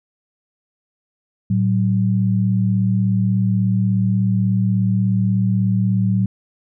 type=tone pair together; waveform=sine; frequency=112.2 / 188.7 Hz; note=A2 / F#3; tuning=+34 / +34 cents; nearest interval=major sixth; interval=900 cents; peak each=-17 dBFS; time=1.5-6.26 s; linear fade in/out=5 ms; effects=none